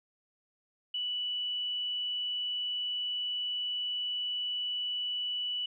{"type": "tone", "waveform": "sine", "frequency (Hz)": 2960, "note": "F#7", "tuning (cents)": 0, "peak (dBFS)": -31, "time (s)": [0.94, 5.66], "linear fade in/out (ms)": 5, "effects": []}